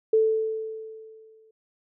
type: tone with exponential decay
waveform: sine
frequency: 440.4 Hz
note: A4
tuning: 2 cents sharp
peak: -15 dBFS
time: 0.13-1.51 s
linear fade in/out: 5 ms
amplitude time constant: 300 ms
effects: none